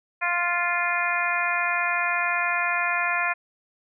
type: harmonic tone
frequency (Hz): 349.2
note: F4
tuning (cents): 0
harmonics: 2 / 3 / 4 / 5 / 6 / 7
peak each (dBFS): -30 / -29 / -29 / -28 / -30 / -28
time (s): 0.21-3.34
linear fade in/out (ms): 20
effects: none